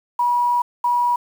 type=tone pair in turn; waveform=sine; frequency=968 / 968 Hz; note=B5 / B5; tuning=-35 / -35 cents; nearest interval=unison; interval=0 cents; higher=neither; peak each=-15 dBFS; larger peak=neither; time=0.19-0.62 / 0.84-1.16 s; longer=first; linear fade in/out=5 ms; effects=7-bit